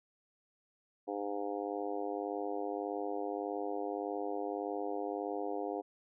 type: harmonic tone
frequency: 101.7 Hz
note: G#2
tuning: 36 cents flat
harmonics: 3 / 4 / 5 / 6 / 7 / 8 / 9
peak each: -41 / -40 / -41 / -51 / -41 / -46 / -52 dBFS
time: 1.07-5.82 s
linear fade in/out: 20 ms
effects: none